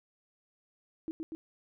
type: tone with echo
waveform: sine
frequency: 321.5 Hz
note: E4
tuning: 43 cents flat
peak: -33 dBFS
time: 1.08-1.11 s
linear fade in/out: 0 ms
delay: 120 ms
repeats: 2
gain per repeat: -2 dB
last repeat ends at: 1.35 s
effects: none